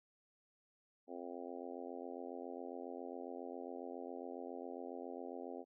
harmonic tone, 87.31 Hz, F2, in tune, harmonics 3 / 4 / 5 / 6 / 7 / 8 / 9, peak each -50 / -51 / -51 / -52 / -54 / -54 / -55 dBFS, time 1.07-5.65 s, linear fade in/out 50 ms, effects none

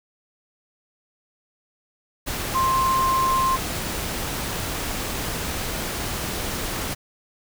sine tone in noise, 1053 Hz, C6, 11 cents sharp, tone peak -18 dBFS, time 2.54-3.57 s, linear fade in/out 20 ms, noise pink, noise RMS -28 dBFS, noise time 2.26-6.95 s, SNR +7 dB, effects none

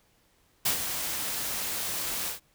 white noise with ADSR envelope, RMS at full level -24 dBFS, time 0.65-2.4 s, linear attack 10 ms, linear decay 110 ms, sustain -8 dB, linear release 120 ms, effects pink hiss -66 dBFS RMS until 2.54 s

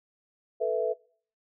sine chord, A suspended second, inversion none, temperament equal, 440 / 493.9 / 659.3 Hz, A4 / B4 / E5, 0 / 0 / 0 cents, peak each -29 dBFS, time 0.6-0.94 s, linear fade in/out 20 ms, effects noise-tail reverb RT60 0.5 s tail -24 dB re dry

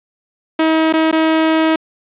sawtooth tone with dropouts, 319.1 Hz, D#4, 44 cents sharp, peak -7 dBFS, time 0.59-1.76 s, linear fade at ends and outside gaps 5 ms, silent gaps 0.927-0.936 / 1.114-1.126 s, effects resampled to 8000 Hz + 8-bit

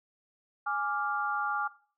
sine chord, D diminished, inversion second, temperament equal, 830.6 / 1174.7 / 1396.9 Hz, Ab5 / D6 / F6, 0 / 0 / 0 cents, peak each -33 dBFS, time 0.66-1.68 s, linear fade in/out 10 ms, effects noise-tail reverb RT60 0.4 s tail -17 dB re dry

